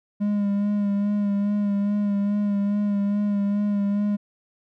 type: tone with vibrato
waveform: triangle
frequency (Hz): 203.7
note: G#3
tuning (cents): -33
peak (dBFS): -18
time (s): 0.2-4.17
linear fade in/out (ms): 20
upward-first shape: sine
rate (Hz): 2.4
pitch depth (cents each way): 27
effects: none